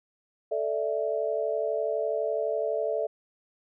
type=chord; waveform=sine; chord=A suspended fourth; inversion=none; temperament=equal; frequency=440 / 587.3 / 659.3 Hz; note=A4 / D5 / E5; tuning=0 / 0 / 0 cents; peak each=-30 dBFS; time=0.51-3.07 s; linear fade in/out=10 ms; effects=none